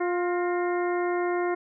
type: harmonic tone with a mistuned harmonic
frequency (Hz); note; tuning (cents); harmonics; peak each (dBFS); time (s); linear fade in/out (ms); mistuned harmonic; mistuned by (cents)
352.8; F4; +18; 1 / 2 / 3 / 4 / 5 / 6; -25 / -31 / -35 / -37 / -39 / -41; 0-1.55; 10; 5; +63
effects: none